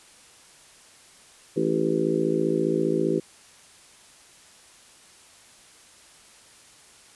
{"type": "harmonic tone with a mistuned harmonic", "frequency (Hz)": 55, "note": "A1", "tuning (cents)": 0, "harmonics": [3, 4, 5, 6, 7, 8, 9], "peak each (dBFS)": [-30, -31, -31, -26, -25, -34, -31], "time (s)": [1.56, 3.2], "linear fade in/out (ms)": 10, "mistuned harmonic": 8, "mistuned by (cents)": -47, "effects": ["white hiss -52 dBFS RMS until 7.15 s", "resampled to 24000 Hz"]}